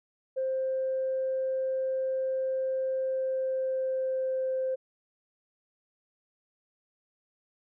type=tone with pitch glide; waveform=sine; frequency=525 to 521.7 Hz; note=C5 to C5; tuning=+6 to -5 cents; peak=-26 dBFS; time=0.36-4.76 s; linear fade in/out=20 ms; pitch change=-11 cents; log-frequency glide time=3.02-4.53 s; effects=tanh soft clip ceiling -22 dBFS